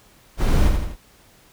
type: noise with echo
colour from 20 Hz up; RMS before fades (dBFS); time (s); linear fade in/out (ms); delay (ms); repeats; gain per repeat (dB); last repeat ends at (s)
brown; -17; 0.37-0.72; 50; 83; 3; -5; 0.969
effects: pink hiss -53 dBFS RMS until 1.52 s